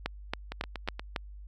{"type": "two click trains", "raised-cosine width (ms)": 0.3, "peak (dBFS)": [-14, -20], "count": [5, 5], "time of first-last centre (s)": [[0.06, 1.162], [0.52, 0.995]], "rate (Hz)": [3.63, 8.42], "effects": ["added 50 Hz sine -43 dBFS peak until 1.47 s"]}